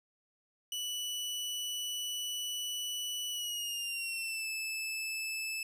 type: tone with pitch glide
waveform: sawtooth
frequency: 2960 to 2622 Hz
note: F#7 to E7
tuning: 0 to -10 cents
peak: -32 dBFS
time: 0.72-5.63 s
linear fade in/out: 2 ms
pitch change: -210 cents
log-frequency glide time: 3.3-4.49 s
effects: resampled to 32000 Hz + 12-bit